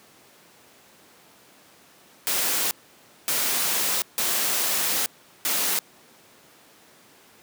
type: noise bursts at uneven times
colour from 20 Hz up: white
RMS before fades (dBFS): -24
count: 4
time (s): 2.27-2.71 / 3.28-4.02 / 4.18-5.06 / 5.45-5.79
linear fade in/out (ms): 0
effects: pink hiss -53 dBFS RMS until 7.42 s + high-pass 200 Hz 12 dB/octave